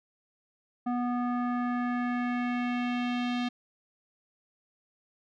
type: tone with low-pass filter sweep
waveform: square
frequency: 244.5 Hz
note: B3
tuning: 17 cents flat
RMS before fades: -30 dBFS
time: 0.86-3.49 s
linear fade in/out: 10 ms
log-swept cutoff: 1000 to 3600 Hz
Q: 2
effects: none